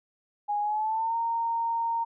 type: tone with pitch glide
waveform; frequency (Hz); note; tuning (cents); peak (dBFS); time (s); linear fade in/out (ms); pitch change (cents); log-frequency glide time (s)
sine; 827 to 922.9; G#5 to A#5; -8 to -18; -25; 0.48-2.05; 20; +190; 0.61-1.16
effects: none